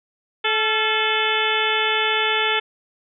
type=harmonic tone with a mistuned harmonic; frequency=434.1 Hz; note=A4; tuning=23 cents flat; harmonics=1 / 2 / 3 / 4 / 5 / 6 / 7 / 8; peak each=-26 / -26 / -26 / -26 / -26 / -26 / -26 / -26 dBFS; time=0.44-2.6 s; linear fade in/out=10 ms; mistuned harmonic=3; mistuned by=+68 cents; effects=none